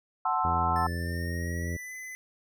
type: chord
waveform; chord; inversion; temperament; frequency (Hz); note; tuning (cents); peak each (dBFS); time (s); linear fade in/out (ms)
sine; F# half-diminished seventh; none; equal; 740 / 880 / 1046.5 / 1318.5; F#5 / A5 / C6 / E6; 0 / 0 / 0 / 0; -30; 0.25-0.87; 5
type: harmonic tone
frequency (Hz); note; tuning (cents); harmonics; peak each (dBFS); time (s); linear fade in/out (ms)
85.4; F2; -38; 1 / 2 / 3 / 4 / 5 / 6 / 7; -31 / -37 / -41 / -43 / -45 / -47 / -48; 0.44-1.77; 10
type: tone with pitch glide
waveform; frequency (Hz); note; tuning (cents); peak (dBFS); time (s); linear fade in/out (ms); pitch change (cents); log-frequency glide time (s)
square; 1760 to 2022; A6 to B6; 0 to +40; -39; 0.76-2.15; 0; +240; 0.93-1.94
effects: none